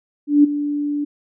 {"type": "tone with ADSR envelope", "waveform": "sine", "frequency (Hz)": 291.6, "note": "D4", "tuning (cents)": -12, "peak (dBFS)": -6, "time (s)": [0.27, 1.05], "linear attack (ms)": 170, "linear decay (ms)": 12, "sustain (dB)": -13, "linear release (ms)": 13, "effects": []}